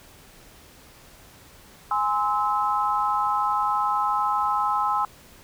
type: chord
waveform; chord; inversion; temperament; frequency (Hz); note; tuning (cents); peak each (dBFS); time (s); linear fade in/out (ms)
sine; Ab augmented; none; just; 830.6 / 1038.3 / 1297.8; Ab5 / C6 / E6; 0 / -14 / -27; -25; 1.91-5.05; 2
effects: pink hiss -50 dBFS RMS until 5.43 s